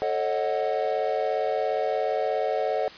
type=chord; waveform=triangle; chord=D# half-diminished seventh; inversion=second; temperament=equal with one note detuned; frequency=440 / 545.2 / 622.3 / 740 Hz; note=A4 / C#5 / D#5 / F#5; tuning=0 / -29 / 0 / 0 cents; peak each=-27 dBFS; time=0.02-2.88 s; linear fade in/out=0 ms; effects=white hiss -44 dBFS RMS until 2.97 s + resampled to 11025 Hz